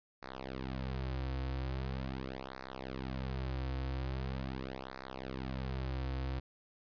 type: tone with flanger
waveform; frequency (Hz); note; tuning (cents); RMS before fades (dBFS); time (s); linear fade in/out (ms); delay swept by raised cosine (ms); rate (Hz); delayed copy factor
sawtooth; 65.5; C2; +2; -39; 0.22-6.4; 10; 0.32 to 5.02; 0.42; -1
effects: resampled to 11025 Hz